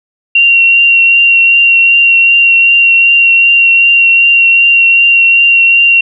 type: tone with vibrato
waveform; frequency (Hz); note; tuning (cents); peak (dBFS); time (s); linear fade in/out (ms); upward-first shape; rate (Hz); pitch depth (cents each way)
sine; 2752; F7; -26; -3; 0.35-6.01; 5; triangle; 2.6; 18
effects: none